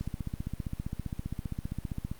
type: click train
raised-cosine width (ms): 5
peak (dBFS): -21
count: 33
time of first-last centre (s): 0.01-2.115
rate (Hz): 15.2
effects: pink hiss -55 dBFS RMS until 2.19 s + Opus 48 kbps